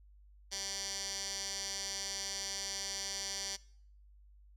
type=tone with band-pass filter; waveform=15% pulse; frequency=196.2 Hz; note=G3; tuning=2 cents sharp; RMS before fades=-40 dBFS; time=0.51-3.57 s; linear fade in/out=20 ms; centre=5400 Hz; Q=3.1; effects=noise-tail reverb RT60 0.6 s tail -22 dB re dry + added 50 Hz sine -57 dBFS peak until 4.56 s